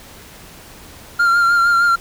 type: tone with vibrato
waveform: triangle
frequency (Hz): 1389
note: F6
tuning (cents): -10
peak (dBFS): -9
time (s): 1.19-1.96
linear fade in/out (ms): 10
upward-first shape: sine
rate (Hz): 6.5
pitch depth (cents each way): 29
effects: pink hiss -40 dBFS RMS until 2 s